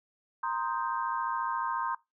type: chord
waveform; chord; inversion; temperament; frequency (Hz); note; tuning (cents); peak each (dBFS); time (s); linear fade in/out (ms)
sine; C minor seventh; third; equal; 932.3 / 1046.5 / 1244.5 / 1568; Bb5 / C6 / Eb6 / G6; 0 / 0 / 0 / 0; -33 / -33 / -38 / -39; 0.43-1.95; 5
effects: noise-tail reverb RT60 0.2 s tail -21 dB re dry